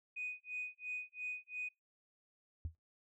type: tone with tremolo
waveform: sine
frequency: 2489 Hz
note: D#7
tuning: in tune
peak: -37 dBFS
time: 0.16-1.69 s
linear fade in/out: 10 ms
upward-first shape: sine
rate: 2.9 Hz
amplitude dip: 100%
type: tone with exponential decay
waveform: sine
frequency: 81.5 Hz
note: E2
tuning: 19 cents flat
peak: -32 dBFS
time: 2.65-2.75 s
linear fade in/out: 0 ms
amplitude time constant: 20 ms
effects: noise-tail reverb RT60 0.2 s tail -26 dB re dry + tanh soft clip ceiling -33 dBFS